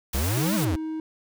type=noise; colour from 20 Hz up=white; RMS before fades=-32 dBFS; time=0.13-0.65 s; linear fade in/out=5 ms
type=exponential two-way sweep; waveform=square; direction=up then down; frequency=60.3 to 224.3 to 70.6 Hz; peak=-24 dBFS; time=0.14-0.76 s; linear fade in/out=5 ms; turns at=0.55 s
type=tone; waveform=triangle; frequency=315.8 Hz; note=D#4; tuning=26 cents sharp; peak=-26 dBFS; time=0.37-1 s; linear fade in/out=2 ms
effects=none